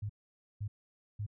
sine tone bursts, 103.83 Hz, G#2, in tune, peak -34 dBFS, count 3, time 0.02-1.265 s, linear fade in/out 10 ms, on 75 ms, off 510 ms, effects none

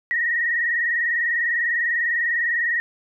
sine tone with vibrato, 1880 Hz, A#6, 14 cents sharp, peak -19 dBFS, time 0.11-2.8 s, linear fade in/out 0 ms, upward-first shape triangle, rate 20 Hz, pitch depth 72 cents each way, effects none

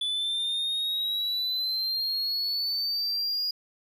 triangle exponential sweep, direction up, 3460 to 4880 Hz, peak -25 dBFS, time 0.01-3.51 s, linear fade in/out 5 ms, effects none

